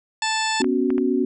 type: harmonic tone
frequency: 880 Hz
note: A5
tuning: in tune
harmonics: 1 / 2 / 3 / 4 / 5 / 6 / 8 / 9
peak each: -24 / -27 / -29 / -30 / -31 / -32 / -33 / -34 dBFS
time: 0.22-0.62 s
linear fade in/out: 2 ms
type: chord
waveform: sine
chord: B suspended second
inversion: none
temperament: just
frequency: 246.9 / 277.8 / 370.4 Hz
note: B3 / C#4 / F#4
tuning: 0 / +4 / +2 cents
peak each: -22 dBFS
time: 0.6-1.25 s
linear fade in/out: 5 ms
type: clicks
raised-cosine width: 0.5 ms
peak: -17 / -18 / -19 dBFS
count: 3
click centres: 0.644 / 0.904 / 0.981 s
effects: none